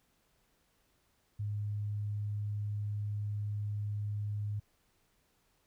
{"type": "tone", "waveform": "sine", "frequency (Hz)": 103.83, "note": "G#2", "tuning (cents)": 0, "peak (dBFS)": -33, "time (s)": [1.39, 4.6], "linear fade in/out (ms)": 10, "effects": ["pink hiss -73 dBFS RMS until 5.66 s"]}